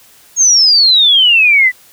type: exponential sweep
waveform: sine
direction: down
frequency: 6645 to 1956 Hz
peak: -5 dBFS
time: 0.36-1.72 s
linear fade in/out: 50 ms
effects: white hiss -44 dBFS RMS until 1.92 s